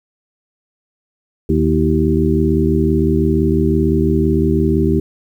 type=harmonic tone with a mistuned harmonic; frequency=77.78 Hz; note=D#2; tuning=in tune; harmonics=1 / 2 / 3 / 4 / 5; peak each=-18 / -18 / -18 / -18 / -18 dBFS; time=1.49-5 s; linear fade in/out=5 ms; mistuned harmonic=4; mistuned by=+65 cents; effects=8-bit